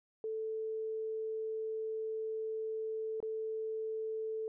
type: tone with dropouts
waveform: sine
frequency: 440 Hz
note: A4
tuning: in tune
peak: -35 dBFS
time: 0.24-4.48 s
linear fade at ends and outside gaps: 1 ms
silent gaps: 3.203-3.227 s
effects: none